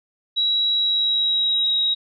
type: tone with pitch glide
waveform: sine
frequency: 3881 to 3814 Hz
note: B7 to A#7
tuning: -31 to +39 cents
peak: -17 dBFS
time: 0.36-1.95 s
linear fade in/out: 20 ms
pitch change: -30 cents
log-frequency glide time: 0.73-1.76 s
effects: none